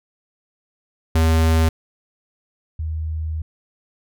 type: tone pair in turn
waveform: square / sine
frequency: 80.8 / 78.95 Hz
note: E2 / D#2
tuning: -34 / +26 cents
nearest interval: unison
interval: 40 cents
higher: first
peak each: -14 / -22 dBFS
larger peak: first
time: 1.15-1.69 / 2.79-3.42 s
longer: second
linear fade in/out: 5 ms
effects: none